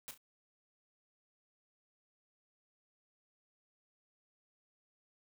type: noise with echo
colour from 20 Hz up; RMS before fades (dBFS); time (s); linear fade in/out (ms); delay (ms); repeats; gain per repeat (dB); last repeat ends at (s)
white; -45; 0.08-0.11; 0; 33; 2; -10; 0.176
effects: none